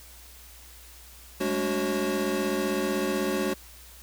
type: tone cluster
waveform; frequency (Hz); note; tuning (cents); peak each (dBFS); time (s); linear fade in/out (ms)
square; 200.7 / 216.6 / 288.2 / 372.3 / 543; G3 / A3 / D4 / F#4 / C#5; +41 / -27 / -33 / +11 / -36; -35 / -34 / -33 / -30 / -33; 1.4-3.54; 10
effects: added 60 Hz sine -50 dBFS peak until 4.02 s + white hiss -50 dBFS RMS until 4.02 s